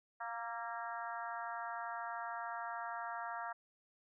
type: harmonic tone with a mistuned harmonic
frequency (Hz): 233.1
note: A#3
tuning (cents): 0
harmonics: 3 / 4 / 5 / 6 / 7 / 8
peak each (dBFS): -45 / -45 / -48 / -47 / -49 / -54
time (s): 0.2-3.53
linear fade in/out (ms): 10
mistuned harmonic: 6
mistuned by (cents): -37
effects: none